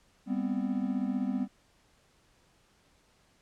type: tone cluster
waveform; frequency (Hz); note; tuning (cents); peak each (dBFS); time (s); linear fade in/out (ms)
triangle; 198.8 / 245.1 / 260.6; G3 / B3 / C4; +25 / -13 / -7; -31; 0.26-1.48; 50
effects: pink hiss -66 dBFS RMS until 3.41 s + low-pass 9000 Hz 12 dB/octave